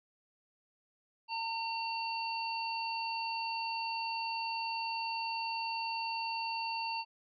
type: harmonic tone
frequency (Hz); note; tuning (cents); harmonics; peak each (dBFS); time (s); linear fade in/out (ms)
910; A#5; -42; 1 / 3 / 5; -36 / -40 / -41; 1.28-7.05; 50
effects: none